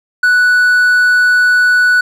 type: tone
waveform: triangle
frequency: 1480 Hz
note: F#6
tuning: in tune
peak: -5 dBFS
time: 0.23-2.01 s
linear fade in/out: 5 ms
effects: none